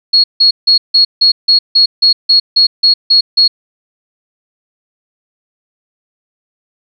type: tone bursts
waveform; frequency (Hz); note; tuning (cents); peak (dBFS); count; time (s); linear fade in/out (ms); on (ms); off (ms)
sine; 4320; C#8; -45; -4; 13; 0.13-3.48; 10; 110; 160
effects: none